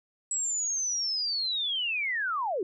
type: linear sweep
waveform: sine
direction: down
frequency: 7820 to 333 Hz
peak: -27 dBFS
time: 0.31-2.63 s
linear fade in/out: 2 ms
effects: none